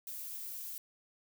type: noise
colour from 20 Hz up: violet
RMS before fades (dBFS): -43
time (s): 0.07-0.78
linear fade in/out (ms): 2
effects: none